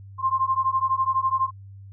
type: beating tone pair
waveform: sine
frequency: 1050 / 1062 Hz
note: C6 / C6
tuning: +6 / +25 cents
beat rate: 12 Hz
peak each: -23 dBFS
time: 0.18-1.51 s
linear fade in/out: 50 ms
effects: added 98 Hz sine -40 dBFS peak until 1.92 s